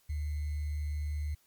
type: tone with sample-and-hold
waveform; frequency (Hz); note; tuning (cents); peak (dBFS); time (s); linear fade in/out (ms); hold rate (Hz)
sine; 74.5; D2; +25; -31; 0.09-1.35; 10; 2100
effects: white hiss -68 dBFS RMS until 1.46 s + MP3 96 kbps